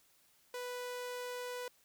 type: tone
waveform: sawtooth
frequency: 493.9 Hz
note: B4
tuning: in tune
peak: -36 dBFS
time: 0.54-1.68 s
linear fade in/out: 2 ms
effects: white hiss -69 dBFS RMS until 1.84 s